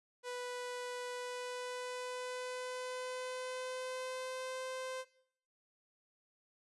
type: tone with pitch glide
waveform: sawtooth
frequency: 493.9 to 517.3 Hz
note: B4 to C5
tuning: 0 to -20 cents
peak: -36 dBFS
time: 0.23-5.05 s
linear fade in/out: 50 ms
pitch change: +80 cents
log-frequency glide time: 1.13-4.64 s
effects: noise-tail reverb RT60 0.7 s tail -20 dB re dry + resampled to 24000 Hz